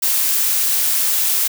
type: noise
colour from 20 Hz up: blue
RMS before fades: -17 dBFS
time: 0.02-1.48 s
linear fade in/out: 10 ms
effects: none